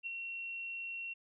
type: tone with ADSR envelope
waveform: sine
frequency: 2729 Hz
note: F7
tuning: 41 cents flat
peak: -35 dBFS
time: 0.03-1.14 s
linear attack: 38 ms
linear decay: 7 ms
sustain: -4 dB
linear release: 15 ms
effects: none